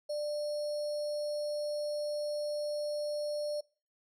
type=tone with sample-and-hold; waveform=sine; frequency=593 Hz; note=D5; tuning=17 cents sharp; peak=-32 dBFS; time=0.09-3.61 s; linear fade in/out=10 ms; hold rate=4900 Hz; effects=noise-tail reverb RT60 0.4 s tail -24 dB re dry + low-pass 12000 Hz 12 dB/octave